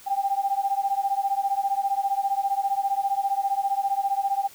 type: beating tone pair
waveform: sine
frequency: 784 / 799 Hz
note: G5 / G5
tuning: 0 / +33 cents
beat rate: 15 Hz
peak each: -25 dBFS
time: 0.06-4.48 s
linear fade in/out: 20 ms
effects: white hiss -49 dBFS RMS until 4.54 s